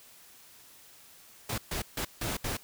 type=noise bursts at uneven times; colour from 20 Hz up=pink; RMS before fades=-33 dBFS; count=5; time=1.49-1.58 / 1.71-1.82 / 1.97-2.05 / 2.21-2.37 / 2.44-2.57 s; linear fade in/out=5 ms; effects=white hiss -55 dBFS RMS until 2.63 s